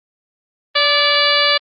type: harmonic tone with a mistuned harmonic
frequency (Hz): 578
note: D5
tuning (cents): -28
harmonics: 1 / 2 / 3 / 4 / 5 / 6 / 7 / 8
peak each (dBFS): -20 / -20 / -20 / -20 / -20 / -20 / -20 / -20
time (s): 0.75-1.58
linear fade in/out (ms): 10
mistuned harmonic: 2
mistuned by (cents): +35
effects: Opus 24 kbps